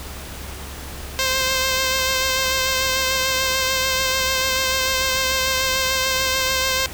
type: tone with vibrato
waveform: 5% pulse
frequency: 523.3 Hz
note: C5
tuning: in tune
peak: -7 dBFS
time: 1.19-6.86 s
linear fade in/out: 0 ms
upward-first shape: sine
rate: 6.8 Hz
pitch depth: 19 cents each way
effects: added 68 Hz sine -35 dBFS peak until 6.93 s + pink hiss -35 dBFS RMS until 6.93 s